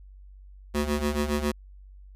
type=ring-modulated tone; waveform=20% pulse; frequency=147.1 Hz; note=D3; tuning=3 cents sharp; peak=-17 dBFS; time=0.74-1.52 s; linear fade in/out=10 ms; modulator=77.2 Hz; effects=added 48 Hz sine -45 dBFS peak until 2.15 s + resampled to 32000 Hz